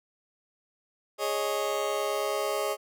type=chord; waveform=30% pulse; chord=Ab suspended fourth; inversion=none; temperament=just; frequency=415.3 / 553.7 / 623 Hz; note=Ab4 / Db5 / Eb5; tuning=0 / -2 / +2 cents; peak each=-29 dBFS; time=1.18-2.77 s; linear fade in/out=50 ms; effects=none